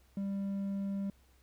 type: tone with hard clipping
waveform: sine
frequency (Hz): 197.3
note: G3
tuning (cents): +11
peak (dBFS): -34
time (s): 0.17-1.1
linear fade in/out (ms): 2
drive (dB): 3
effects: added 64 Hz sine -64 dBFS peak until 1.42 s + pink hiss -69 dBFS RMS until 1.42 s